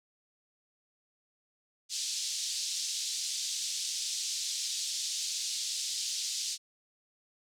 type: band-pass noise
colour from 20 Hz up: pink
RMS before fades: -35 dBFS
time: 1.89-6.58 s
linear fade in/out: 50 ms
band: 3900 to 7700 Hz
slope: 24 dB/octave
effects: none